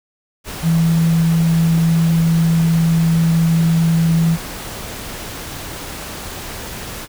sine tone in noise, 164.81 Hz, E3, in tune, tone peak -11 dBFS, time 0.62-4.38 s, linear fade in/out 50 ms, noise pink, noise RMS -29 dBFS, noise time 0.44-7.08 s, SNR +15 dB, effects none

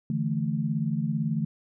sine chord, D suspended second, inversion none, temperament equal, 146.83 / 164.81 / 220 Hz, D3 / E3 / A3, 0 / 0 / 0 cents, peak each -29 dBFS, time 0.1-1.45 s, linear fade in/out 2 ms, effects none

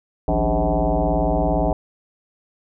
sine tone with frequency modulation, 293.7 Hz, D4, in tune, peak -16 dBFS, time 0.28-1.73 s, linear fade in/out 2 ms, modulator 114 Hz, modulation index 4.4, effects none

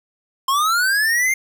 square linear sweep, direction up, 1046.5 to 2127 Hz, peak -16 dBFS, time 0.48-1.34 s, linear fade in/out 5 ms, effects 9-bit

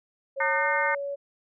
sine tone with pitch glide, 546 to 563 Hz, C#5 to C#5, -26 to +27 cents, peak -29 dBFS, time 0.36-1.16 s, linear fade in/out 20 ms, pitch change +53 cents, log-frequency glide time 0.54-0.66 s
harmonic tone, 303.3 Hz, D#4, 44 cents flat, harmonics 3 / 4 / 5 / 6 / 7, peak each -28 / -32 / -29 / -29 / -29 dBFS, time 0.4-0.95 s, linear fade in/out 5 ms
effects none

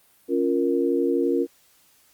sine chord, Bb minor, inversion first, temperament equal, 277.2 / 349.2 / 466.2 Hz, Db4 / F4 / Bb4, 0 / 0 / 0 cents, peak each -24 / -23 / -24 dBFS, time 0.28-1.47 s, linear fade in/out 50 ms, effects white hiss -59 dBFS RMS until 2.13 s + Opus 32 kbps

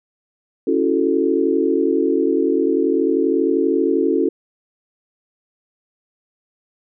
sine chord, F# minor seventh, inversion second, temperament equal, 277.2 / 329.6 / 370 / 440 Hz, C#4 / E4 / F#4 / A4, 0 / 0 / 0 / 0 cents, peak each -20 dBFS, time 0.67-4.29 s, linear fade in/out 5 ms, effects none

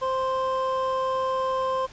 triangle tone pair together, 523.2 / 1046.5 Hz, C5 / C6, 0 / 0 cents, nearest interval octave, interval 1200 cents, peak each -24 dBFS, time 0.01-1.87 s, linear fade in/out 20 ms, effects pink hiss -48 dBFS RMS until 1.92 s + resampled to 16000 Hz

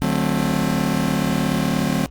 40% pulse chord, D dominant seventh, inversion none, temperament just, 146.83 / 183.54 / 220.2 / 264.3 Hz, D3 / F#3 / A3 / C4, 0 / -14 / +2 / +18 cents, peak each -24 / -22 / -23 / -23 dBFS, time 0.02-2.06 s, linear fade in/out 0 ms, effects added 60 Hz sine -39 dBFS peak until 2.1 s + Opus 32 kbps

